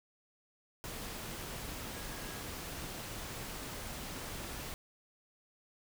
sine tone in noise, 1646 Hz, G#6, 16 cents flat, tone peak -54 dBFS, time 1.94-2.42 s, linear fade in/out 0 ms, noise pink, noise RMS -43 dBFS, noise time 0.84-4.74 s, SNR -14 dB, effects none

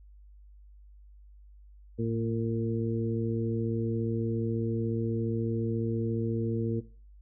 harmonic tone with a mistuned harmonic, 114.3 Hz, A#2, 34 cents flat, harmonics 1 / 2 / 3 / 4, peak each -31 / -31 / -35 / -34 dBFS, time 1.98-6.81 s, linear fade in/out 20 ms, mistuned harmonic 1, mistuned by -36 cents, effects noise-tail reverb RT60 0.4 s tail -17 dB re dry + added 50 Hz sine -50 dBFS peak until 7.21 s

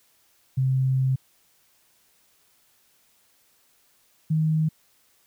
sine tone pair in turn, 131.5 / 157.11 Hz, C3 / D#3, +9 / +17 cents, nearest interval minor third, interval 308 cents, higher second, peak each -19 dBFS, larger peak neither, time 0.57-1.16 / 4.3-4.69 s, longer first, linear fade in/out 10 ms, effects white hiss -63 dBFS RMS until 5.26 s

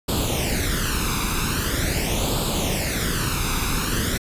pink noise with flanger, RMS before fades -23 dBFS, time 0.08-4.18 s, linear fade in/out 10 ms, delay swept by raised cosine 0.25 to 0.81 ms, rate 0.43 Hz, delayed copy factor +0.7, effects resampled to 32000 Hz

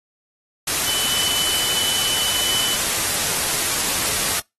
sine tone in noise, 3000 Hz, F#7, 23 cents sharp, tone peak -23 dBFS, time 0.87-2.76 s, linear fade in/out 5 ms, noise white, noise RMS -21 dBFS, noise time 0.67-4.4 s, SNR -5 dB, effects noise-tail reverb RT60 0.2 s tail -26 dB re dry + AAC 32 kbps

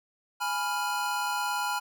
square chord, F diminished, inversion first, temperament equal, 830.6 / 987.8 / 1396.9 Hz, Ab5 / Cb6 / F6, 0 / 0 / 0 cents, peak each -33 dBFS, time 0.4-1.8 s, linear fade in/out 20 ms, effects none

